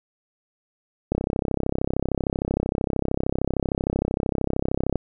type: click train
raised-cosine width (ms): 2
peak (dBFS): -9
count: 128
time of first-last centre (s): 1.12-4.957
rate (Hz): 33.1
effects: none